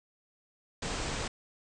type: low-pass noise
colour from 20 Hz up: pink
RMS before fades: -35 dBFS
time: 0.82-1.28 s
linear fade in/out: 5 ms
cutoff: 8600 Hz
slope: 96 dB/octave
effects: none